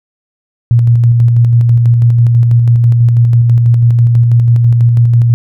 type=tone with tremolo; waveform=sine; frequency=118.3 Hz; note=A#2; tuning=26 cents sharp; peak=-3 dBFS; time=0.71-5.34 s; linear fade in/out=0 ms; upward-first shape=square; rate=6.1 Hz; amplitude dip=25%; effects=none